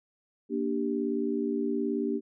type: chord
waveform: sine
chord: G minor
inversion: first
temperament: just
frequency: 235.2 / 294 / 392 Hz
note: Bb3 / D4 / G4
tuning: +16 / +2 / 0 cents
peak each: -31 dBFS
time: 0.49-2.21 s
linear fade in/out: 50 ms
effects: none